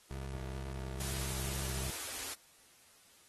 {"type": "tone with vibrato", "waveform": "25% pulse", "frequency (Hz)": 66.1, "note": "C2", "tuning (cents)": 18, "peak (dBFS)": -36, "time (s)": [0.11, 1.9], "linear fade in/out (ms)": 0, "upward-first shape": "square", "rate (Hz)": 2.3, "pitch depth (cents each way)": 20}
{"type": "band-stop noise", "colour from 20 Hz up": "white", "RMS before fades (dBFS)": -41, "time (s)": [1, 2.34], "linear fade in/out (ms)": 5, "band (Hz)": [110, 240], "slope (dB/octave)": 96}
{"effects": ["white hiss -63 dBFS RMS until 3.28 s", "AAC 32 kbps"]}